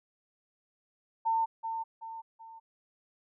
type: tone with echo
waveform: sine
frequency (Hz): 902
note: A5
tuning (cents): +43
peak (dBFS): -25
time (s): 1.25-1.46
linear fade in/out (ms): 20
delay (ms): 380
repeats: 3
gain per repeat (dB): -7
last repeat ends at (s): 2.6
effects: none